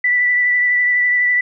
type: tone with vibrato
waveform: sine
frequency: 1972 Hz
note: B6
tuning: 3 cents flat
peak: -12 dBFS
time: 0.04-1.41 s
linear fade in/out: 5 ms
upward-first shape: triangle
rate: 12 Hz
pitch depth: 18 cents each way
effects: none